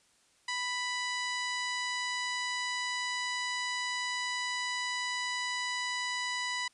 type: harmonic tone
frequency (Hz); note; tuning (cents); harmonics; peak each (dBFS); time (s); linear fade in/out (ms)
989; B5; +2; 1 / 2 / 3 / 4 / 5 / 6 / 7 / 8 / 9; -38 / -35 / -42 / -41 / -42 / -49 / -46 / -51 / -52; 0.48-6.68; 5
effects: white hiss -67 dBFS RMS until 6.73 s + resampled to 22050 Hz